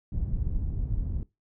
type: low-pass noise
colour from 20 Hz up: pink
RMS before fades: -29 dBFS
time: 0.12-1.23 s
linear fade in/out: 2 ms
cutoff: 120 Hz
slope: 12 dB/octave
effects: noise-tail reverb RT60 0.2 s tail -18 dB re dry